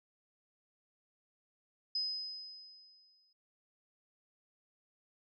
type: tone with exponential decay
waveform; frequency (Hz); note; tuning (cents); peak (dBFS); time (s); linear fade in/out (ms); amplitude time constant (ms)
sine; 5040; D#8; +21; -31; 1.95-3.33; 5; 300
effects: none